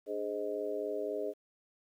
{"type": "harmonic tone with a mistuned harmonic", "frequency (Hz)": 103.83, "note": "G#2", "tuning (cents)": 0, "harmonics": [3, 4, 5, 6], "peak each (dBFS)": [-43, -36, -40, -39], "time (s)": [0.06, 1.34], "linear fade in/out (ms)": 50, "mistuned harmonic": 3, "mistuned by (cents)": -84, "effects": ["11-bit"]}